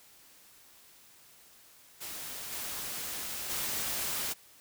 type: noise with level steps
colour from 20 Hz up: white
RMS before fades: -41 / -38 / -34 dBFS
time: 2-4.34 s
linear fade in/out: 20 ms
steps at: 2.51 / 3.49 s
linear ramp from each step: 20 ms
effects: white hiss -58 dBFS RMS until 4.6 s